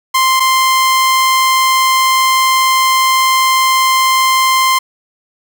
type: tone pair in turn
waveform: sawtooth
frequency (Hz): 1046.5 / 1046.5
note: C6 / C6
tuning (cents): 0 / 0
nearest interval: unison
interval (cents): 0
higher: neither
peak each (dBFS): -5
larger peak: neither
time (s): 0.14-0.4 / 0.4-4.79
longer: second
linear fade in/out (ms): 10
effects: none